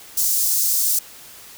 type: high-pass noise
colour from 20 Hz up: white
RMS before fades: -19 dBFS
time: 0.17-0.99 s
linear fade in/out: 5 ms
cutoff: 5300 Hz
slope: 24 dB/octave
effects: white hiss -42 dBFS RMS until 1.57 s